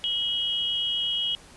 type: tone pair together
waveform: sine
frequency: 2923 / 3267 Hz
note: F#7 / G#7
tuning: -22 / -29 cents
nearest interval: major second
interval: 193 cents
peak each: -27 / -27 dBFS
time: 0.04-1.35 s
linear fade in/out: 0 ms
effects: pink hiss -50 dBFS RMS until 1.56 s + resampled to 24000 Hz